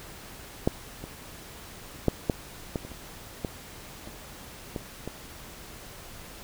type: clicks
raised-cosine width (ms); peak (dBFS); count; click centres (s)
2; -8 / -24 / -7 / -9 / -15 / -26 / -30 / -15 / -28 / -18 / -20; 11; 0.675 / 1.04 / 2.083 / 2.298 / 2.758 / 2.85 / 2.917 / 3.448 / 4.074 / 4.762 / 5.076
effects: pink hiss -45 dBFS RMS until 6.43 s